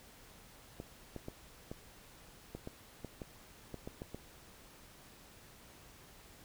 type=clicks; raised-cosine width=2 ms; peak=-29 dBFS; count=12; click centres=0.801 / 1.163 / 1.284 / 1.715 / 2.55 / 2.674 / 3.047 / 3.218 / 3.743 / 3.875 / 4.019 / 4.146 s; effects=pink hiss -58 dBFS RMS until 6.44 s